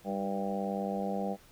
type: harmonic tone with a mistuned harmonic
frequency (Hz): 98.7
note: G2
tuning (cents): +12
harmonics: 2 / 3 / 4 / 5 / 6 / 7 / 8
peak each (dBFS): -34 / -44 / -43 / -38 / -40 / -40 / -39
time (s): 0.04-1.37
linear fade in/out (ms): 50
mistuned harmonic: 3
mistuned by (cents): +41
effects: pink hiss -59 dBFS RMS until 1.51 s